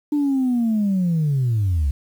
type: linear sweep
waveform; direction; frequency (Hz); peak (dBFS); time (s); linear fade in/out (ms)
sine; down; 298.7 to 64.8; -15; 0.12-1.91; 5
effects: tanh soft clip ceiling -14 dBFS + 8-bit